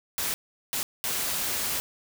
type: noise bursts at uneven times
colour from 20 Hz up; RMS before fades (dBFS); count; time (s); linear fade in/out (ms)
white; -29; 3; 0.18-0.34 / 0.73-0.83 / 1.04-1.8; 0
effects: none